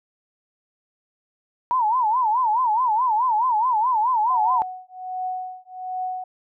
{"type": "tone with vibrato", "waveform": "sine", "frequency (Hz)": 934, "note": "A#5", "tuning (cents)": 3, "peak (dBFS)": -17, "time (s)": [1.71, 4.62], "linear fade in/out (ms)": 0, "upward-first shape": "sine", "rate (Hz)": 4.7, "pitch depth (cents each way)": 180}
{"type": "tone with tremolo", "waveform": "sine", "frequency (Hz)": 740, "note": "F#5", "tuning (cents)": 0, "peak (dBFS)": -23, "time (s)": [4.3, 6.24], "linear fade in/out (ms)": 5, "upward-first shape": "triangle", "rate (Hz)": 1.3, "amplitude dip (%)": 100}
{"effects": []}